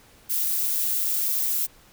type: noise with amplitude modulation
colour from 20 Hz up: violet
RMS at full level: -23 dBFS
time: 0.29-1.67 s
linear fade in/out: 20 ms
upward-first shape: sine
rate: 154 Hz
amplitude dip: 35%
effects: pink hiss -54 dBFS RMS until 1.92 s